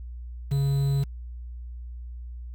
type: tone with quantisation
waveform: triangle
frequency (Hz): 138.9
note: C#3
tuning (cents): +4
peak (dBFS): -19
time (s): 0.51-1.04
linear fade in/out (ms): 10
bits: 7
effects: added 60 Hz sine -35 dBFS peak until 2.54 s